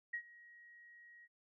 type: tone with ADSR envelope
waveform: sine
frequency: 1895 Hz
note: A#6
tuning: 28 cents sharp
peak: -36 dBFS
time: 0.13-1.28 s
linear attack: 10 ms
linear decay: 78 ms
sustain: -21 dB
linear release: 39 ms
effects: none